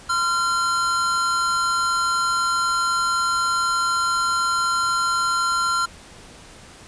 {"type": "tone pair together", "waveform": "square", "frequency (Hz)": [1030.8, 1376], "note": ["C6", "F6"], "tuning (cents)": [-26, -26], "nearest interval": "perfect fourth", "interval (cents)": 500, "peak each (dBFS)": [-29, -20], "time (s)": [0.09, 5.86], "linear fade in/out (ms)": 10, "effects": ["pink hiss -44 dBFS RMS until 6.87 s", "resampled to 22050 Hz"]}